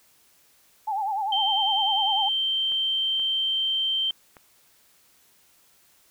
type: tone with vibrato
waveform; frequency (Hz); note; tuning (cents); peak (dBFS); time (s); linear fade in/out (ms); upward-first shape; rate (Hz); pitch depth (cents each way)
sine; 823; G#5; -16; -24; 0.87-2.29; 10; sine; 10; 120
type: tone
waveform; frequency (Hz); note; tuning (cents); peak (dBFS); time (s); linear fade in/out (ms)
sine; 3129; G7; -4; -22; 1.32-4.11; 5
type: clicks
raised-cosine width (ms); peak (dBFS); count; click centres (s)
0.5; -31; 4; 2.72 / 3.196 / 4.106 / 4.368
effects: white hiss -60 dBFS RMS until 6.1 s